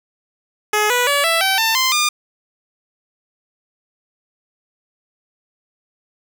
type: tone with pitch steps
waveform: 10% pulse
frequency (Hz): 422.4 / 490.8 / 570.4 / 662.8 / 770.2 / 895 / 1040.1 / 1208.6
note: G#4 / B4 / C#5 / E5 / G5 / A5 / C6 / D6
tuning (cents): +29 / -11 / +49 / +9 / -31 / +29 / -11 / +49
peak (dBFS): -6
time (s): 0.73-2.09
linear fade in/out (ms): 5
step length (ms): 170
effects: 8-bit